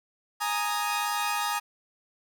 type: chord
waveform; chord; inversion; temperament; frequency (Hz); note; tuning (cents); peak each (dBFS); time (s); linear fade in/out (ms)
sawtooth; Ab suspended second; none; equal; 830.6 / 932.3 / 1244.5; Ab5 / Bb5 / Eb6; 0 / 0 / 0; -27 / -28 / -27; 0.4-1.6; 20
effects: none